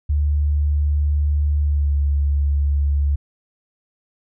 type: tone with pitch glide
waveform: sine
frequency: 73.42 to 71.41 Hz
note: D2 to D2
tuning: 0 to -48 cents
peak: -15 dBFS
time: 0.09-3.16 s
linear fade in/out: 10 ms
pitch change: -48 cents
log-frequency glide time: 1.63-1.95 s
effects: none